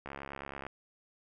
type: click train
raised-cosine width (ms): 0.5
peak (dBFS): -26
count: 43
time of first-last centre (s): 0.06-0.666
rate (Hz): 69.3
effects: none